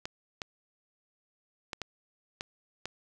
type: clicks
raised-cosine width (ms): 0.2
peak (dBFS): -18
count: 6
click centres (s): 0.055 / 0.418 / 1.732 / 1.817 / 2.409 / 2.856
effects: none